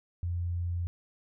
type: tone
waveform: sine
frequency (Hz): 87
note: F2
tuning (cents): -6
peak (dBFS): -29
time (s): 0.23-0.87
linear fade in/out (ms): 0
effects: none